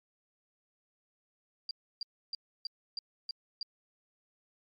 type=tone bursts; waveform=sine; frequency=4755 Hz; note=D8; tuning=21 cents sharp; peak=-34 dBFS; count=7; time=1.69-3.63 s; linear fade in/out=2 ms; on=20 ms; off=300 ms; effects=MP3 64 kbps